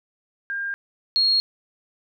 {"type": "tone pair in turn", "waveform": "sine", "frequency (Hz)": [1604, 4282], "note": ["G6", "C8"], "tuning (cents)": [39, 39], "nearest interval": "octave + perfect fourth", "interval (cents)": 1700, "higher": "second", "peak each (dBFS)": [-25, -16], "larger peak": "second", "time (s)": [[0.5, 0.74], [1.16, 1.4]], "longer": "neither", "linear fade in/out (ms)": 0, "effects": []}